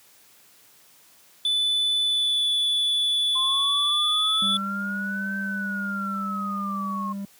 triangle tone with pitch glide, 3490 to 3452 Hz, A7 to A7, -15 to -34 cents, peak -19 dBFS, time 1.45-4.57 s, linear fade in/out 2 ms, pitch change -19 cents, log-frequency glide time 2.04-2.48 s
sine linear two-way sweep, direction up then down, 1038 to 1551 to 1069 Hz, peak -28 dBFS, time 3.35-7.13 s, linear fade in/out 10 ms, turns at 5.38 s
triangle tone, 198.6 Hz, G3, 23 cents sharp, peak -27 dBFS, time 4.42-7.25 s, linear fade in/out 2 ms
effects white hiss -55 dBFS RMS until 7.39 s + high-pass 100 Hz 12 dB/octave

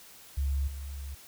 sine tone with level steps, 69.3 Hz, C#2, in tune, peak -26 / -36 dBFS, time 0.37-1.15 s, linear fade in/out 10 ms, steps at 0.67 s, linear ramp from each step 10 ms, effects white hiss -52 dBFS RMS until 1.27 s

